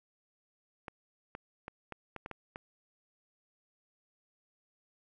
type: clicks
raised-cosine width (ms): 0.5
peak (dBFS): -26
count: 8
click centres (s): 0.882 / 1.351 / 1.681 / 1.923 / 2.163 / 2.261 / 2.313 / 2.559
effects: none